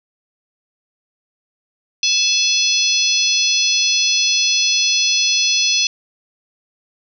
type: harmonic tone with a mistuned harmonic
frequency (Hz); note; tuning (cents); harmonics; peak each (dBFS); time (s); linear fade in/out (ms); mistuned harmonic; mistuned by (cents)
849; G#5; +38; 3 / 4 / 5 / 6 / 7; -20 / -20 / -20 / -20 / -20; 2.03-5.87; 2; 3; +52
effects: none